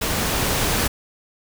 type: noise with level ramp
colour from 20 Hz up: pink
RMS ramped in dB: -23 to -20 dBFS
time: 0.01-0.88 s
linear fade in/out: 10 ms
effects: none